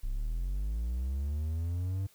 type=linear sweep; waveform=triangle; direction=up; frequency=30.87 to 98 Hz; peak=-28 dBFS; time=0.03-2.07 s; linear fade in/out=10 ms; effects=white hiss -63 dBFS RMS until 2.14 s